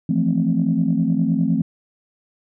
sine chord, F major seventh, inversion third, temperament equal, 164.81 / 174.61 / 220 / 261.6 Hz, E3 / F3 / A3 / C4, 0 / 0 / 0 / 0 cents, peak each -21 dBFS, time 0.09-1.62 s, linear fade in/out 5 ms, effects tanh soft clip ceiling -7 dBFS

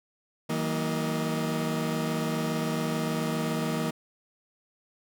30% pulse tone cluster, 160.7 / 187.8 / 232.6 / 625 Hz, E3 / F#3 / A#3 / D#5, -44 / +26 / -4 / +8 cents, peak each -28 / -35 / -28 / -34 dBFS, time 0.49-3.91 s, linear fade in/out 10 ms, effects none

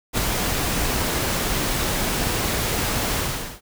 pink noise with ADSR envelope, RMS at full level -20 dBFS, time 0.13-3.61 s, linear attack 47 ms, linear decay 9 ms, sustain -3 dB, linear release 430 ms, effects none

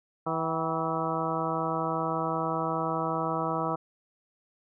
harmonic tone with a mistuned harmonic, 162.6 Hz, E3, 23 cents flat, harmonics 1 / 2 / 3 / 4 / 5 / 6 / 7 / 8, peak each -35 / -35 / -35 / -35 / -35 / -35 / -35 / -35 dBFS, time 0.26-3.76 s, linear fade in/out 10 ms, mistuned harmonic 5, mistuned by -66 cents, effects none

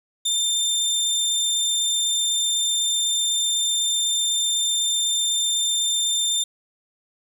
25% pulse tone, 3592 Hz, A7, 35 cents sharp, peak -16 dBFS, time 0.25-6.44 s, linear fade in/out 10 ms, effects none

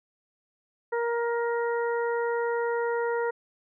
harmonic tone, 469.9 Hz, A#4, 14 cents sharp, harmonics 1 / 2 / 3 / 4, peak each -26 / -32 / -36 / -38 dBFS, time 0.92-3.31 s, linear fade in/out 10 ms, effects none

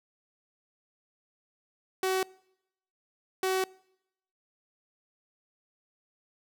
sawtooth tone bursts at uneven times, 376.9 Hz, F#4, 32 cents sharp, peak -22 dBFS, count 2, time 2.03-2.23 / 3.43-3.64 s, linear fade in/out 2 ms, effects noise-tail reverb RT60 0.8 s tail -24 dB re dry

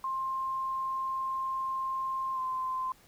sine tone with pitch glide, 1057 to 1037 Hz, C6 to C6, +17 to -16 cents, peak -30 dBFS, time 0.04-2.92 s, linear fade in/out 2 ms, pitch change -33 cents, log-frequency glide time 2.34-2.39 s, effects pink hiss -60 dBFS RMS until 3.07 s

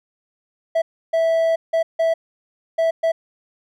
triangle tone bursts at uneven times, 656 Hz, E5, 9 cents flat, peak -13 dBFS, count 6, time 0.75-0.82 / 1.13-1.56 / 1.73-1.83 / 1.99-2.14 / 2.78-2.91 / 3.03-3.12 s, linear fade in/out 10 ms, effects none

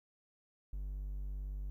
triangle tone, 49 Hz, G1, in tune, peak -36 dBFS, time 0.73-1.7 s, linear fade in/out 0 ms, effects 13-bit

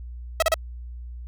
sawtooth tone bursts, 647 Hz, E5, 32 cents flat, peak -13 dBFS, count 3, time 0.4-0.542 s, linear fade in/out 2 ms, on 24 ms, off 35 ms, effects added 60 Hz sine -34 dBFS peak until 1.27 s

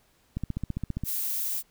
click train, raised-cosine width 5 ms, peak -18 dBFS, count 11, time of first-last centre 0.37-1.037 s, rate 15 Hz
violet noise, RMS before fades -30 dBFS, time 1.04-1.63 s, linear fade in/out 50 ms
effects pink hiss -65 dBFS RMS until 1.7 s

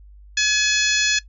harmonic tone, 848 Hz, G#5, 36 cents sharp, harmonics 2 / 3 / 4 / 5 / 6 / 7 / 8, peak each -21 / -23 / -24 / -25 / -26 / -26 / -27 dBFS, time 0.37-1.19 s, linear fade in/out 5 ms, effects noise-tail reverb RT60 0.1 s tail -19 dB re dry + added 50 Hz sine -42 dBFS peak until 1.28 s

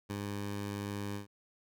15% pulse tone with ADSR envelope, 101.5 Hz, G#2, 39 cents flat, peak -28 dBFS, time 0.09-1.27 s, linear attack 19 ms, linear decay 6 ms, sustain -2 dB, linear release 120 ms, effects none

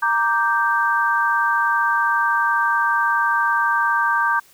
sine chord, G minor, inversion first, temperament equal, 932.3 / 1174.7 / 1568 Hz, Bb5 / D6 / G6, 0 / 0 / 0 cents, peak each -21 / -21 / -19 dBFS, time 0.02-4.4 s, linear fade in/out 10 ms, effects white hiss -52 dBFS RMS until 4.53 s

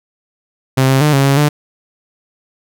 sawtooth tone with pitch steps, 132.1 / 133.8 / 150.5 / 137.3 / 138.3 / 148 Hz, C3 / C3 / D3 / C#3 / C#3 / D3, +17 / +39 / +43 / -16 / -4 / +14 cents, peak -5 dBFS, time 0.77-1.49 s, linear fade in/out 10 ms, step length 120 ms, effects none

